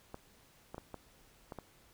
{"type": "clicks", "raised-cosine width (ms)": 1, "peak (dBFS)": -29, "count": 6, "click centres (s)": [0.144, 0.745, 0.781, 0.943, 1.522, 1.587], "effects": ["pink hiss -64 dBFS RMS until 1.93 s"]}